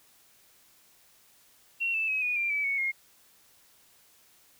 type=tone with pitch steps; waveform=sine; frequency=2732 / 2639 / 2549 / 2462 / 2378 / 2297 / 2219 / 2143 Hz; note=F7 / E7 / D#7 / D#7 / D7 / D7 / C#7 / C7; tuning=-39 / +1 / +41 / -19 / +21 / -39 / +1 / +41 cents; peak=-26 dBFS; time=1.8-2.92 s; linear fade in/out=20 ms; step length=140 ms; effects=white hiss -61 dBFS RMS until 4.59 s